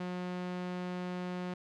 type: tone with low-pass filter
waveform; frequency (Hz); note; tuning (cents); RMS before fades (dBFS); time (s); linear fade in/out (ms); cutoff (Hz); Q
sawtooth; 180; F#3; -47; -38; 0-1.54; 5; 3900; 0.58
effects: none